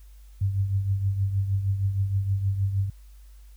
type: tone with tremolo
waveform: sine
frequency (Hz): 98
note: G2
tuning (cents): 0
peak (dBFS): -19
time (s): 0.41-2.9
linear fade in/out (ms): 5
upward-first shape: triangle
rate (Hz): 6.4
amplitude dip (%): 65
effects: added 50 Hz sine -45 dBFS peak until 3.56 s + white hiss -63 dBFS RMS until 3.56 s